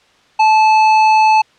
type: tone with hard clipping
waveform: triangle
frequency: 870 Hz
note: A5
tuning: 20 cents flat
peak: -9 dBFS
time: 0.39-1.42 s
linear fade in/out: 10 ms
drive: 16 dB
effects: white hiss -51 dBFS RMS until 1.58 s + low-pass 4000 Hz 12 dB/octave